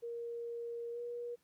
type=tone with pitch glide; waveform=sine; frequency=469.4 to 478.4 Hz; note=A#4 to A#4; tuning=+12 to +45 cents; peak=-39 dBFS; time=0.02-1.36 s; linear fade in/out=20 ms; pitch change=+33 cents; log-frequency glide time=0.92-0.99 s; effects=pink hiss -75 dBFS RMS until 1.43 s + high-pass 80 Hz 12 dB/octave